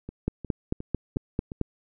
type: two click trains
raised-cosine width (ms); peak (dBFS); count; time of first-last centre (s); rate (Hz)
3; -23 / -12; 5 / 7; 0.09-1.519 / 0.28-1.613; 2.8 / 4.5
effects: none